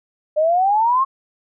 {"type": "exponential sweep", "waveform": "sine", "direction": "up", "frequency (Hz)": [598, 1097], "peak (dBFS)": -13, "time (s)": [0.36, 1.05], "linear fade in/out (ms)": 20, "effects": []}